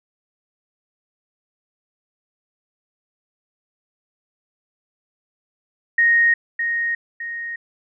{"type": "tone with echo", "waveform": "sine", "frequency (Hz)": 1864.7, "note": "A#6", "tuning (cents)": 0, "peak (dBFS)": -12, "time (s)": [5.98, 6.34], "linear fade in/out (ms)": 5, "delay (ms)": 610, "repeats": 2, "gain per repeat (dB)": -7, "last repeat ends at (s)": 7.56, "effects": []}